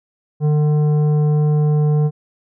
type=tone with tanh clipping; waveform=triangle; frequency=150.1 Hz; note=D3; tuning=38 cents sharp; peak=-14 dBFS; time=0.4-2.11 s; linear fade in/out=50 ms; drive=14 dB; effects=none